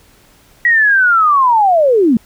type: linear sweep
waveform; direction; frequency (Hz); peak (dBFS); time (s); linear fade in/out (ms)
sine; down; 1931 to 207.7; -7; 0.65-2.17; 2
effects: pink hiss -48 dBFS RMS until 2.25 s